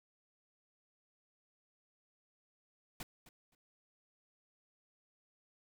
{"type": "noise with echo", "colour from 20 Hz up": "pink", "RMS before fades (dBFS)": -44, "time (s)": [3, 3.03], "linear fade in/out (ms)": 2, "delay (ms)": 260, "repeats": 2, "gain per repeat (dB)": -15, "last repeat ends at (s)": 3.55, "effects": []}